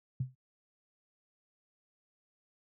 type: tone with exponential decay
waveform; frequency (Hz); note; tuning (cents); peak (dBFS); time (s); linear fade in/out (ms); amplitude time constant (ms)
sine; 128.7; C3; -28; -26; 0.2-0.35; 5; 31
effects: high-pass 80 Hz 12 dB/octave